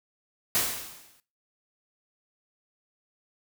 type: noise with exponential decay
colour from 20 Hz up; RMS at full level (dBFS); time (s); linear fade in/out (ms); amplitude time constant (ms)
white; -23; 0.55-1.2; 0; 140
effects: noise-tail reverb RT60 0.3 s tail -17 dB re dry